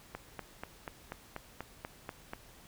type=click train; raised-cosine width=0.5 ms; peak=-24 dBFS; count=10; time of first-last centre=0.15-2.334 s; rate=4.12 Hz; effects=pink hiss -57 dBFS RMS until 2.67 s